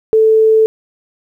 sine tone, 440 Hz, A4, in tune, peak -6 dBFS, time 0.13-0.66 s, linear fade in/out 0 ms, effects 8-bit

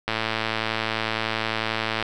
click train, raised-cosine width 0.3 ms, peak -8 dBFS, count 217, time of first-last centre 0.08-2.026 s, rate 111 Hz, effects none

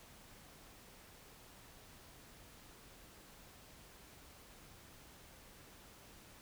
silence, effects pink hiss -59 dBFS RMS until 6.41 s

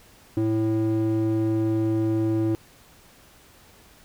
square tone with band-pass filter, 110 Hz, A2, in tune, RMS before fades -23 dBFS, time 0.37-2.55 s, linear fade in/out 0 ms, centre 270 Hz, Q 8.4, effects pink hiss -53 dBFS RMS until 4.04 s

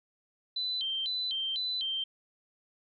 sine tone with vibrato, 3546 Hz, A7, 13 cents sharp, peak -30 dBFS, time 0.56-2.04 s, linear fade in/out 5 ms, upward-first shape square, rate 2 Hz, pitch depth 210 cents each way, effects none

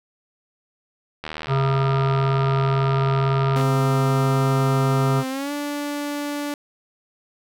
click train, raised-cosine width 0.3 ms, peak -14 dBFS, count 186, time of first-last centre 1.24-3.612 s, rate 78 Hz
harmonic tone, 135.6 Hz, C#3, 38 cents flat, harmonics 1 / 3 / 5 / 7 / 9 / 10, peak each -18 / -26 / -30 / -31 / -29 / -33 dBFS, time 1.47-5.24 s, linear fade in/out 50 ms
sawtooth tone with pitch glide, 261.6 to 290.3 Hz, C4 to D4, 0 to -20 cents, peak -21 dBFS, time 3.56-6.54 s, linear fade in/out 2 ms, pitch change +180 cents, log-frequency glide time 5.29-5.52 s
effects none

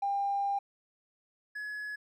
triangle tone pair in turn, 799 / 1693 Hz, G5 / G#6, +33 / +33 cents, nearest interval octave + minor second, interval 1300 cents, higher second, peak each -24 / -34 dBFS, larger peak first, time 0.02-0.59 / 1.55-1.96 s, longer first, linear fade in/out 10 ms, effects tanh soft clip ceiling -26 dBFS

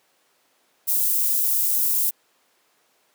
white high-pass noise, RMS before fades -21 dBFS, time 0.87-2.11 s, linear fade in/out 20 ms, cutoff 12000 Hz, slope 12 dB/octave, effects pink hiss -63 dBFS RMS until 3.14 s + high-pass 400 Hz 12 dB/octave

